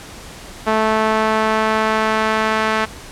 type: tone with band-pass filter sweep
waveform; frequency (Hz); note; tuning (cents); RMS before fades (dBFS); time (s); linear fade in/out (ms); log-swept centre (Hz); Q
sawtooth; 218.6; A3; -11; -17; 0.66-2.86; 20; 970 to 1500; 1
effects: pink hiss -36 dBFS RMS until 3.11 s + low-pass 10000 Hz 12 dB/octave